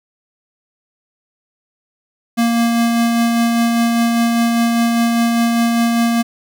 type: tone with tremolo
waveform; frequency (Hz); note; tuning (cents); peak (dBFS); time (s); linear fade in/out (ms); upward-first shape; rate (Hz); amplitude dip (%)
square; 233.1; A#3; 0; -12; 2.37-6.23; 20; sine; 5; 25
effects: none